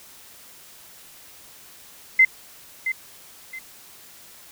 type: tone with echo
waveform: sine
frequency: 2067 Hz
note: C7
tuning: 22 cents flat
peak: -10 dBFS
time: 2.19-2.25 s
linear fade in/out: 5 ms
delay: 670 ms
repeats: 2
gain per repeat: -11 dB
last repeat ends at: 3.59 s
effects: white hiss -47 dBFS RMS until 4.51 s